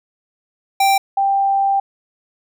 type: tone pair in turn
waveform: square / sine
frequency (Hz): 784 / 787.8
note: G5 / G5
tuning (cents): 0 / +8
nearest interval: unison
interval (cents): 8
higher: second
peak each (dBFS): -12 / -13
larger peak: first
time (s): 0.8-0.98 / 1.17-1.8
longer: second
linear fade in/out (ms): 5
effects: none